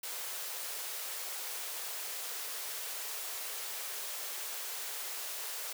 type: high-pass noise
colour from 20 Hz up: white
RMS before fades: -40 dBFS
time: 0.03-5.73 s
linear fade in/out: 5 ms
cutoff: 390 Hz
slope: 48 dB/octave
effects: none